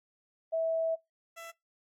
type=tone pair in turn; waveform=sine / 15% pulse; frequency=652 / 666.9 Hz; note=E5 / E5; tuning=-19 / +20 cents; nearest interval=unison; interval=39 cents; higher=second; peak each=-27 / -37 dBFS; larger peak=first; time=0.52-0.96 / 1.36-1.52 s; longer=first; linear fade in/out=20 ms; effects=noise-tail reverb RT60 0.2 s tail -24 dB re dry + AAC 64 kbps